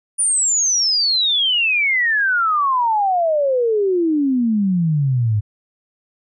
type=exponential sweep; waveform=sine; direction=down; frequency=9600 to 101.4 Hz; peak=-14 dBFS; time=0.18-5.41 s; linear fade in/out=20 ms; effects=none